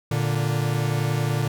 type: tone pair together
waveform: 45% pulse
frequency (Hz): 115.97 / 146.83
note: A#2 / D3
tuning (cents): -9 / 0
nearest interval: major third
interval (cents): 409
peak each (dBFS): -24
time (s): 0.11-1.48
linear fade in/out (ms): 5
effects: none